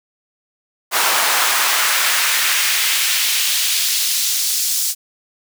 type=noise with high-pass filter sweep; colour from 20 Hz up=pink; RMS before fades=-17 dBFS; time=0.91-4.95 s; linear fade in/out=50 ms; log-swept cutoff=830 to 6100 Hz; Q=1.1; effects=none